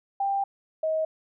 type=tone pair in turn; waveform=sine; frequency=791 / 632.9 Hz; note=G5 / D#5; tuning=+15 / +29 cents; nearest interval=major third; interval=386 cents; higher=first; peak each=-23 dBFS; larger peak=neither; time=0.2-0.44 / 0.83-1.05 s; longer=first; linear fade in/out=5 ms; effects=none